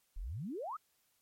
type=exponential sweep; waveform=sine; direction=up; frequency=31.3 to 1371 Hz; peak=-38 dBFS; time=0.16-0.77 s; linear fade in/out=10 ms; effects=white hiss -75 dBFS RMS until 1.21 s + MP3 64 kbps